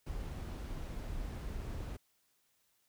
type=noise; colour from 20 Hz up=brown; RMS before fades=-41 dBFS; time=0.06-1.97 s; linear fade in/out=10 ms; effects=white hiss -75 dBFS RMS until 2.88 s